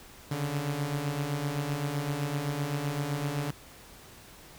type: beating tone pair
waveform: sawtooth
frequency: 138.59 / 146.39 Hz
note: C#3 / D3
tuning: 0 / -5 cents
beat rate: 7.8 Hz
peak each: -31 / -27 dBFS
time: 0.31-3.51 s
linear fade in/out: 5 ms
effects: pink hiss -51 dBFS RMS until 4.58 s